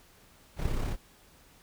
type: noise with amplitude modulation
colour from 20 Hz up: brown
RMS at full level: -28 dBFS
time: 0.56-0.97 s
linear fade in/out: 50 ms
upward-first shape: sine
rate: 34.2 Hz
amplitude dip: 45%
effects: pink hiss -59 dBFS RMS until 1.62 s